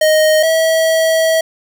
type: tone pair in turn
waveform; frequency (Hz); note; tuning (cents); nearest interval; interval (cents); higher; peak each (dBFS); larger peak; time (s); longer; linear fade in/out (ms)
square; 622 / 646.2; D#5 / E5; -1 / -35; minor second; 66; second; -9 / -11; first; 0.01-0.43 / 0.43-1.41; second; 5
effects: none